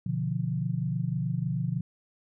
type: chord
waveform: sine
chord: B diminished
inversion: none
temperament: equal with one note detuned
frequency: 123.47 / 146.83 / 173.21 Hz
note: B2 / D3 / F3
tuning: 0 / 0 / -14 cents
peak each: -31 dBFS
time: 0.06-1.81 s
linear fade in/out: 5 ms
effects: none